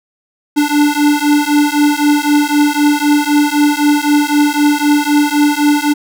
square beating tone pair, 292 / 295.9 Hz, D4 / D4, -10 / +13 cents, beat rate 3.9 Hz, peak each -13 dBFS, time 0.56-5.94 s, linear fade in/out 20 ms, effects none

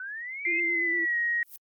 sine linear sweep, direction up, 1480 to 2599 Hz, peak -34 dBFS, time 0-0.6 s, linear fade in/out 2 ms
sine tone with pitch glide, 2093 to 1886.3 Hz, C7 to A#6, 0 to +20 cents, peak -24 dBFS, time 0.45-1.43 s, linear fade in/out 2 ms, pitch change -180 cents, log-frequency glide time 0.65-1.17 s
sine tone with vibrato, 340.1 Hz, F4, 46 cents flat, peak -34 dBFS, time 0.46-1.06 s, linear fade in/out 20 ms, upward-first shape square, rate 8.5 Hz, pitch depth 33 cents each way
violet noise with exponential growth, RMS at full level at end -38 dBFS, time 1.39-1.56 s, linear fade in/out 0 ms, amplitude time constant 36 ms
effects Opus 32 kbps

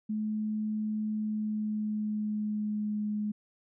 sine tone with pitch glide, 214.4 to 210.2 Hz, A3 to G#3, -45 to +21 cents, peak -29 dBFS, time 0.09-3.32 s, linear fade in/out 10 ms, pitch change -34 cents, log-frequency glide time 1.14-3.05 s, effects none

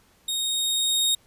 sawtooth tone with level ramp, 3729 Hz, A#7, in tune, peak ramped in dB -22 to -16 dBFS, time 0.28-1.15 s, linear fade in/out 5 ms, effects pink hiss -60 dBFS RMS until 1.26 s + resampled to 32000 Hz

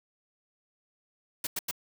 white noise bursts, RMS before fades -32 dBFS, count 3, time 1.44-1.712 s, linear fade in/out 5 ms, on 30 ms, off 91 ms, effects none

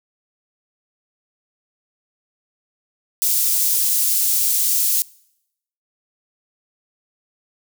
white high-pass noise, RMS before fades -18 dBFS, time 3.22-5.02 s, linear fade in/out 0 ms, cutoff 6500 Hz, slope 12 dB/octave, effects noise-tail reverb RT60 0.8 s tail -24 dB re dry

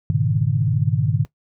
sine tone cluster, 103 / 121 / 140.1 / 155.4 Hz, G#2 / B2 / C#3 / D#3, -14 / -35 / +19 / -2 cents, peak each -22 dBFS, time 0.1-1.25 s, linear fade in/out 0 ms, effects noise-tail reverb RT60 0.1 s tail -17 dB re dry

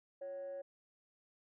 sine tone with frequency modulation, 554.4 Hz, C#5, in tune, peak -40 dBFS, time 0.21-0.62 s, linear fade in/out 10 ms, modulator 208 Hz, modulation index 0.23, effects tanh soft clip ceiling -39 dBFS

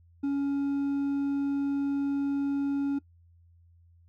triangle tone with hard clipping, 280 Hz, C#4, 18 cents sharp, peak -26 dBFS, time 0.23-2.99 s, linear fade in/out 10 ms, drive 5 dB, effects noise-tail reverb RT60 0.1 s tail -21 dB re dry + added 85 Hz sine -56 dBFS peak until 4.08 s

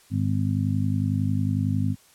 harmonic tone, 51 Hz, G#1, 31 cents flat, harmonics 2 / 3 / 4 / 5, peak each -24 / -28 / -29 / -28 dBFS, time 0.1-1.96 s, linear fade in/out 50 ms, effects white hiss -56 dBFS RMS until 2.14 s + low-pass 12000 Hz 12 dB/octave

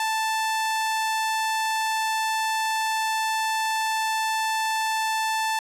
sawtooth tone, 881 Hz, A5, 2 cents sharp, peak -19 dBFS, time 0-5.59 s, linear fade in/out 2 ms, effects low-pass 12000 Hz 12 dB/octave

